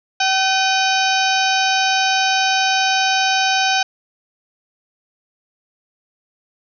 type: harmonic tone with a mistuned harmonic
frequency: 765 Hz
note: G5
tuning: 42 cents flat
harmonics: 1 / 2 / 3 / 4 / 5 / 6 / 7 / 8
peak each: -18 / -21 / -23 / -24 / -25 / -26 / -26 / -27 dBFS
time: 0.2-3.83 s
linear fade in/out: 5 ms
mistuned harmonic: 3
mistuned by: +120 cents
effects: none